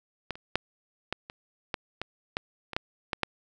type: clicks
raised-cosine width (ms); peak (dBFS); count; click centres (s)
0.3; -15 / -28 / -8 / -13 / -24 / -13 / -16 / -12 / -21 / -10 / -12 / -9; 12; 0.307 / 0.355 / 0.556 / 1.126 / 1.299 / 1.742 / 2.016 / 2.369 / 2.733 / 2.765 / 3.132 / 3.233
effects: none